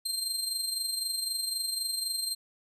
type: tone with amplitude modulation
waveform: 25% pulse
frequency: 4171 Hz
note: C8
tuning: 6 cents flat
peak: -23 dBFS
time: 0.05-2.35 s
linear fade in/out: 10 ms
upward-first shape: sine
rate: 23.9 Hz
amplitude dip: 55%
effects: none